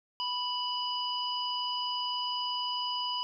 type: harmonic tone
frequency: 987.8 Hz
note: B5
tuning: in tune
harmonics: 1 / 3 / 5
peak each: -34 / -34 / -37 dBFS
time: 0.2-3.23 s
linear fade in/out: 0 ms
effects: none